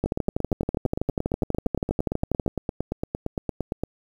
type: two click trains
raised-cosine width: 2 ms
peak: -12 / -10 dBFS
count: 34 / 31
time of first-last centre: 0.06-3.836 / 0.04-2.479 s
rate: 8.74 / 12.3 Hz
effects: 8-bit